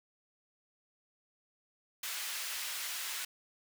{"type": "high-pass noise", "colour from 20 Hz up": "pink", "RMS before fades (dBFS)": -39, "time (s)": [2.03, 3.25], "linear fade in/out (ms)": 5, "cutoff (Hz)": 1800, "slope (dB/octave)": 12, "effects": []}